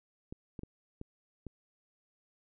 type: clicks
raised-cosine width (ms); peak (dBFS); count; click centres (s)
3; -29; 5; 0.325 / 0.592 / 0.634 / 1.014 / 1.467
effects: none